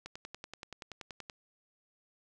click train, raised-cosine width 0.2 ms, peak -26 dBFS, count 14, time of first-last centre 0.06-1.298 s, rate 10.5 Hz, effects 10-bit

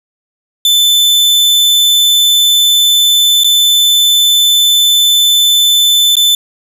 40% pulse tone with dropouts, 3520 Hz, A7, in tune, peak -5 dBFS, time 0.65-6.35 s, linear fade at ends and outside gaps 2 ms, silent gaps 3.436-3.444 / 6.155-6.167 s, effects none

